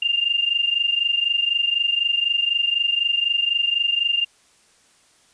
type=tone pair together; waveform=sine; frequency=2794 / 2818 Hz; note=F7 / F7; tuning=0 / +15 cents; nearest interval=unison; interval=15 cents; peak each=-20 / -22 dBFS; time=0.02-4.25 s; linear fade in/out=5 ms; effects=white hiss -57 dBFS RMS until 5.33 s + resampled to 22050 Hz